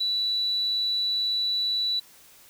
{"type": "tone", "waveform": "sine", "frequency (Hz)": 3951, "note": "B7", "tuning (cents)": 0, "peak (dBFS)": -23, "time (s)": [0, 2], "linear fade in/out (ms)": 10, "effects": ["white hiss -53 dBFS RMS until 2.49 s"]}